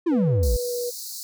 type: exponential sweep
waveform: triangle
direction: down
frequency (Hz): 364.5 to 46.45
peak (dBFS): -16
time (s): 0.06-0.57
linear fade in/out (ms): 10
type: tone with pitch glide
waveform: sine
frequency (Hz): 493.9 to 485.1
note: B4 to B4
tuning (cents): 0 to -31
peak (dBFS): -25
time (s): 0.11-0.91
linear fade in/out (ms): 20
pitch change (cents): -31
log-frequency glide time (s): 0.45-0.78
type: high-pass noise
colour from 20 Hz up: pink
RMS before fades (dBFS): -35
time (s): 0.43-1.23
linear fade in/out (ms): 0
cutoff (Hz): 4100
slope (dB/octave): 96
effects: none